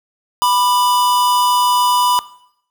square tone pair together, 987.8 / 1190.1 Hz, B5 / D6, 0 / +23 cents, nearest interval minor third, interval 323 cents, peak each -13 / -21 dBFS, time 0.42-2.19 s, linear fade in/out 0 ms, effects noise-tail reverb RT60 0.7 s tail -18 dB re dry

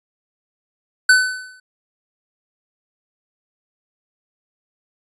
square tone with exponential decay, 1509 Hz, F#6, 34 cents sharp, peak -7 dBFS, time 1.09-1.6 s, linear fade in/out 5 ms, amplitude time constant 110 ms, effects resampled to 24000 Hz

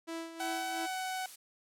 sawtooth tone with tremolo, 329.6 Hz, E4, in tune, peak -33 dBFS, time 0.07-0.87 s, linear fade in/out 20 ms, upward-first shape sine, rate 2.9 Hz, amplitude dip 65%
blue noise, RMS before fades -46 dBFS, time 0.39-1.36 s, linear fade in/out 10 ms
sawtooth tone with pitch glide, 754 to 748.8 Hz, F#5 to F#5, +32 to +20 cents, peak -31 dBFS, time 0.4-1.26 s, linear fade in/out 2 ms, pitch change -12 cents, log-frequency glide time 0.79-0.95 s
effects low-pass 11000 Hz 12 dB/octave

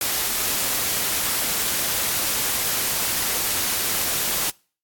white noise, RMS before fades -23 dBFS, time 0.01-4.5 s, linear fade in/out 2 ms, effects noise-tail reverb RT60 0.4 s tail -25 dB re dry + AAC 64 kbps

